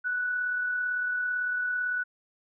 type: tone with amplitude modulation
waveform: sine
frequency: 1480 Hz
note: F#6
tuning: in tune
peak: -25 dBFS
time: 0.04-2.04 s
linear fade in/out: 20 ms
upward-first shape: sine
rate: 37.9 Hz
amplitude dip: 30%
effects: none